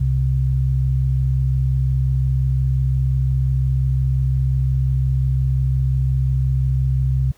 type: tone pair together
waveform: sine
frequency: 65.7 / 131.4 Hz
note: C2 / C3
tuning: +8 / +8 cents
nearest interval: octave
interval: 1200 cents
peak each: -19 / -17 dBFS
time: 0-7.32 s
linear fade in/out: 10 ms
effects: pink hiss -55 dBFS RMS until 7.37 s